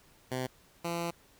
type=tone pair in turn; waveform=10% pulse; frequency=128.3 / 170.05 Hz; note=C3 / F3; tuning=-34 / -46 cents; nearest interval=perfect fourth; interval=488 cents; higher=second; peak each=-24 dBFS; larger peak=neither; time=0.31-0.47 / 0.84-1.11 s; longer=second; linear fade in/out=10 ms; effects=pink hiss -62 dBFS RMS until 1.39 s